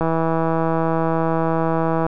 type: click train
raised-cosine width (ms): 1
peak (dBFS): -7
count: 336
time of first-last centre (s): 0.01-2.065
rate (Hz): 163
effects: none